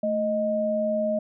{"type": "tone pair together", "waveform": "sine", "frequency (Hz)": [220, 622.3], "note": ["A3", "D#5"], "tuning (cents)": [0, 0], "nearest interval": "octave + tritone", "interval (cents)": 1800, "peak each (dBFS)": [-28, -23], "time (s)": [0.03, 1.19], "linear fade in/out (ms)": 5, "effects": []}